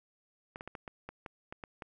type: clicks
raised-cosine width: 0.5 ms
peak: -27 dBFS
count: 10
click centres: 0.559 / 0.609 / 0.676 / 0.752 / 0.878 / 1.09 / 1.262 / 1.525 / 1.638 / 1.822 s
effects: none